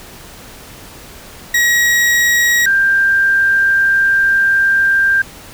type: tone pair in turn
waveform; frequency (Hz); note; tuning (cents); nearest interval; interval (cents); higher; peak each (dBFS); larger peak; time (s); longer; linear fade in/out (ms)
40% pulse / sine; 1904 / 1586.8; A#6 / G6; +36 / +21; minor third; 315; first; -9; neither; 1.54-2.66 / 2.66-5.22; second; 5
effects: pink hiss -36 dBFS RMS until 5.53 s